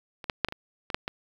clicks, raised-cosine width 0.3 ms, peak -23 / -10 / -6 / -16 / -19 / -18 / -7 / -15 dBFS, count 8, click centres 0.242 / 0.298 / 0.447 / 0.486 / 0.524 / 0.902 / 0.945 / 1.079 s, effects 7-bit

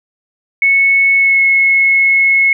sine tone with pitch glide, 2204 to 2182 Hz, C#7 to C#7, -11 to -28 cents, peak -7 dBFS, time 0.62-2.53 s, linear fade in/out 2 ms, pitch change -17 cents, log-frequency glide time 1.16-1.42 s, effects none

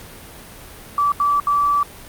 sine tone bursts at uneven times, 1157 Hz, D6, 26 cents flat, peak -14 dBFS, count 3, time 0.98-1.12 / 1.2-1.4 / 1.47-1.83 s, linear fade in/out 2 ms, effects pink hiss -39 dBFS RMS until 2.08 s + Opus 48 kbps

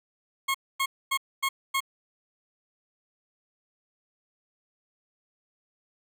20% pulse tone bursts, 1085 Hz, C#6, 37 cents flat, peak -19 dBFS, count 5, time 0.48-1.805 s, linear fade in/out 10 ms, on 65 ms, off 250 ms, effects none

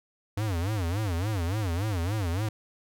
square tone with vibrato, 95.4 Hz, G2, 47 cents flat, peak -27 dBFS, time 0.37-2.49 s, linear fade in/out 5 ms, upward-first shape sine, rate 3.5 Hz, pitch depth 250 cents each way, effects none

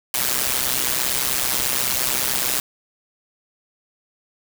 white noise with amplitude modulation, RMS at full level -18 dBFS, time 0.14-2.6 s, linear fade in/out 2 ms, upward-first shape sine, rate 129 Hz, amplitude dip 85%, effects none

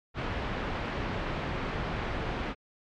pink low-pass noise, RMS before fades -33 dBFS, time 0.14-2.55 s, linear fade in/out 50 ms, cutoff 2500 Hz, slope 12 dB/octave, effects low-pass 5000 Hz 12 dB/octave + MP3 96 kbps

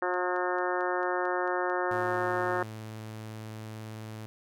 harmonic tone, 180 Hz, F#3, 47 cents flat, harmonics 2 / 3 / 4 / 5 / 6 / 7 / 8 / 9 / 10, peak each -32 / -34 / -35 / -36 / -37 / -37 / -38 / -39 / -39 dBFS, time 0.02-2.63 s, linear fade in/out 2 ms
click train, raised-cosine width 0.2 ms, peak -37 dBFS, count 10, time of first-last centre 0.14-2.144 s, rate 4.49 Hz
sawtooth tone with vibrato, 109.5 Hz, A2, 8 cents flat, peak -35 dBFS, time 1.91-4.26 s, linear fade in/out 0 ms, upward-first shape sine, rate 18 Hz, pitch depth 9 cents each way
effects none

